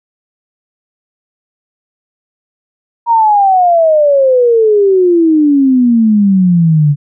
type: exponential sweep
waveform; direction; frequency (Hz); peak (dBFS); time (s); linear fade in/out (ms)
sine; down; 950 to 142; -5; 3.06-6.96; 50
effects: none